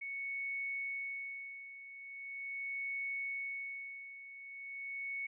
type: tone with tremolo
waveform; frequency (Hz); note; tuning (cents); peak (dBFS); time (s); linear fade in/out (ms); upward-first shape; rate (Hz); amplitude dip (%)
sine; 2217; C#7; 0; -36; 0.01-5.27; 10; sine; 0.41; 75
effects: none